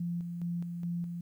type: tone with tremolo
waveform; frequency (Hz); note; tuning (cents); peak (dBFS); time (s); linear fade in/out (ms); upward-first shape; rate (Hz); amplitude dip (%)
sine; 172.4; F3; -22; -31; 0-1.21; 5; square; 2.4; 40
effects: 11-bit